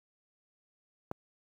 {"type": "click", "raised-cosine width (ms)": 1, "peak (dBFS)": -21, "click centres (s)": 1.114, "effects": ["high-pass 60 Hz 12 dB/octave", "9-bit"]}